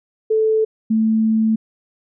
sine tone pair in turn, 438.1 / 220.7 Hz, A4 / A3, -7 / +5 cents, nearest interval octave, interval 1188 cents, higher first, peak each -13 dBFS, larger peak neither, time 0.3-0.65 / 0.9-1.56 s, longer second, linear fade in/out 10 ms, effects none

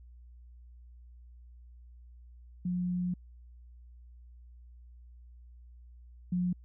sine tone pair in turn, 179 / 179 Hz, F3 / F3, +43 / +43 cents, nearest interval unison, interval 0 cents, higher neither, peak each -29 / -27 dBFS, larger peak second, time 2.65-3.14 / 6.32-6.53 s, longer first, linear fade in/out 5 ms, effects added 60 Hz sine -50 dBFS peak until 6.64 s

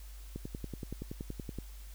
click train, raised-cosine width 3 ms, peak -26 dBFS, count 14, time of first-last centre 0.36-1.586 s, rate 10.6 Hz, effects added 50 Hz sine -45 dBFS peak until 1.94 s + white hiss -58 dBFS RMS until 1.94 s

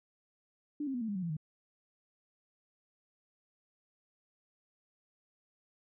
sine tone with pitch steps, 294.4 / 268.4 / 244.7 / 223.1 / 203.4 / 185.46 / 169.09 / 154.16 Hz, D4 / C4 / B3 / A3 / G#3 / F#3 / E3 / D#3, +4 / +44 / -16 / +24 / -36 / +4 / +44 / -16 cents, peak -33 dBFS, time 0.8-1.368 s, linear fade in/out 5 ms, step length 71 ms, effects none

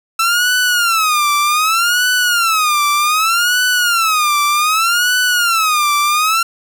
sawtooth tone with vibrato, 1322 Hz, E6, 5 cents sharp, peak -8 dBFS, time 0.19-6.43 s, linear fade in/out 5 ms, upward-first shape sine, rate 0.65 Hz, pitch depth 210 cents each way, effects none

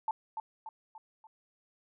sine tone with echo, 883 Hz, A5, 6 cents sharp, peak -28 dBFS, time 0.08-0.11 s, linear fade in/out 2 ms, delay 290 ms, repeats 4, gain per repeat -6 dB, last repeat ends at 1.27 s, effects none

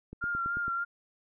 click train, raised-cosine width 3 ms, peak -29 dBFS, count 6, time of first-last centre 0.13-0.681 s, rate 9.08 Hz
sine tone with vibrato, 1391 Hz, F6, 7 cents flat, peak -29 dBFS, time 0.21-0.85 s, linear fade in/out 20 ms, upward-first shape sine, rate 3.4 Hz, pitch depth 27 cents each way
effects none

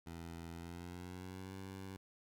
15% pulse tone with pitch glide, 83.8 to 95.71 Hz, E2 to G2, +29 to -41 cents, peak -40 dBFS, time 0.06-1.97 s, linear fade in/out 10 ms, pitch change +230 cents, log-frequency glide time 0.52-1.55 s, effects none

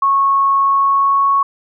sine tone with pitch glide, 1100 to 1107.7 Hz, C#6 to C#6, -14 to -2 cents, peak -10 dBFS, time 0.02-1.43 s, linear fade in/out 5 ms, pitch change +12 cents, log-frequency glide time 0.59-1.3 s, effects none

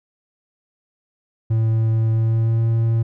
triangle tone with pitch glide, 111.9 to 114.05 Hz, A2 to A#2, +30 to -37 cents, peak -13 dBFS, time 1.5-3.03 s, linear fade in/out 10 ms, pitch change +33 cents, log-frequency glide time 2.13-2.64 s, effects none

